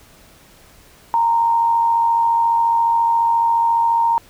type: tone with amplitude modulation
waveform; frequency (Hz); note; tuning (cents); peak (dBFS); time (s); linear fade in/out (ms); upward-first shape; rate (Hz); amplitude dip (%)
sine; 926; A#5; -12; -11; 1.14-4.18; 0; sine; 94.4; 40
effects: pink hiss -48 dBFS RMS until 4.29 s